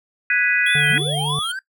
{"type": "chord", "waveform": "sine", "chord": "G# minor seventh", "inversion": "third", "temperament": "equal", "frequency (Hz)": [1480, 1661.2, 1975.5, 2489], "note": ["F#6", "G#6", "B6", "D#7"], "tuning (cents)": [0, 0, 0, 0], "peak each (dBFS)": -21, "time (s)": [0.3, 0.98], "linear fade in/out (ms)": 2}
{"type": "tone with vibrato", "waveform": "square", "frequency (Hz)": 3306, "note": "G#7", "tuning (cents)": -9, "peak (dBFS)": -23, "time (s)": [0.66, 1.52], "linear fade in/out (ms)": 5, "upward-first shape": "sine", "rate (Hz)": 3.2, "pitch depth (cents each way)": 86}
{"type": "harmonic tone", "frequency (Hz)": 147.1, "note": "D3", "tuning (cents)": 3, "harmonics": [1, 3, 5], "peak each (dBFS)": [-22, -32, -36], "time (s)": [0.75, 1.39], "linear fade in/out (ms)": 2}
{"type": "linear sweep", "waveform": "triangle", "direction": "up", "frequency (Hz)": [140.3, 1601], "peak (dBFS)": -24, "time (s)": [0.9, 1.59], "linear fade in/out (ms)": 2}
{"effects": ["noise-tail reverb RT60 0.1 s tail -17 dB re dry"]}